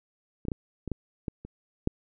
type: clicks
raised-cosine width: 3 ms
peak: -27 / -15 / -18 / -21 / -17 / -18 / -28 / -11 dBFS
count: 8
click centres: 0.452 / 0.484 / 0.518 / 0.877 / 0.917 / 1.282 / 1.45 / 1.874 s
effects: none